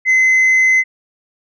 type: tone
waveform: sine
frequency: 2048 Hz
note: C7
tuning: 38 cents flat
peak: -6 dBFS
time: 0.05-0.84 s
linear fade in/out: 50 ms
effects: tanh soft clip ceiling -8 dBFS